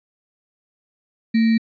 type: tone with sample-and-hold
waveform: sine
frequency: 225.1 Hz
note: A3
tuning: 40 cents sharp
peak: -13 dBFS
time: 1.34-1.58 s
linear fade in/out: 10 ms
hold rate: 2100 Hz
effects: resampled to 11025 Hz